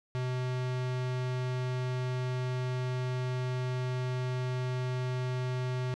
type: tone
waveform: square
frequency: 126.8 Hz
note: B2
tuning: 46 cents sharp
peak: -31 dBFS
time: 0.15-5.94 s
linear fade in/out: 0 ms
effects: low-pass 5000 Hz 12 dB/octave